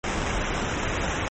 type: noise with sample-and-hold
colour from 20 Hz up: pink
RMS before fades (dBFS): -27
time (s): 0.04-1.28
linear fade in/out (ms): 0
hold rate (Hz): 4410
effects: MP3 32 kbps